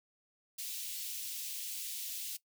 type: high-pass noise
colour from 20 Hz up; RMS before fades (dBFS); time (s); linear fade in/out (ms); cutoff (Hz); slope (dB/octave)
white; -41; 0.58-2.37; 10; 2700; 24
effects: noise-tail reverb RT60 0.1 s tail -18 dB re dry